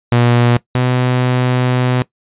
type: tone pair in turn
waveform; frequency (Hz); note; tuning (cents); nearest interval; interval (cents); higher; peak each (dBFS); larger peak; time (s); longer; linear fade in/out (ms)
sawtooth; 120.4 / 125.73; B2 / B2; -44 / +31; minor second; 75; second; -5 / -8; first; 0.12-0.57 / 0.75-2.02; second; 0
effects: noise-tail reverb RT60 0.1 s tail -19 dB re dry + resampled to 8000 Hz